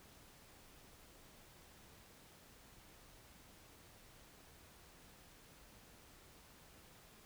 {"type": "silence", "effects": ["pink hiss -62 dBFS RMS until 7.25 s"]}